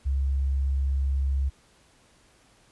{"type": "tone", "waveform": "sine", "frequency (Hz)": 68, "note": "C#2", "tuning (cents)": -33, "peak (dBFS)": -22, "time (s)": [0.05, 1.5], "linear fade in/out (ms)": 20, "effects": ["pink hiss -60 dBFS RMS until 2.71 s", "resampled to 24000 Hz"]}